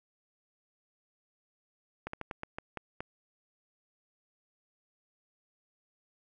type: slowing click train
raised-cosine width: 0.5 ms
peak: -22 dBFS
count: 8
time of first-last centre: 2.07-3.005 s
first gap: 64 ms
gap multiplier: 1.24
effects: none